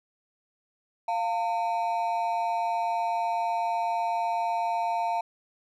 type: ring-modulated tone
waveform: triangle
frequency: 802 Hz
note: G5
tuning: 39 cents sharp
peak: -20 dBFS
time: 1.08-5.21 s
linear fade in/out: 5 ms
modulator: 104 Hz
effects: none